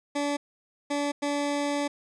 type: tone bursts at uneven times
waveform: 20% pulse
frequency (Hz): 288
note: D4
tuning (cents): -34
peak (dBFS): -21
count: 3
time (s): 0.15-0.37 / 0.9-1.12 / 1.22-1.88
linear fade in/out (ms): 10
effects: resampled to 22050 Hz